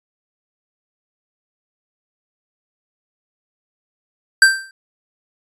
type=tone with exponential decay; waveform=square; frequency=1568 Hz; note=G6; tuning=in tune; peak=-4 dBFS; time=4.42-4.71 s; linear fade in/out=2 ms; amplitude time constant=61 ms; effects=resampled to 24000 Hz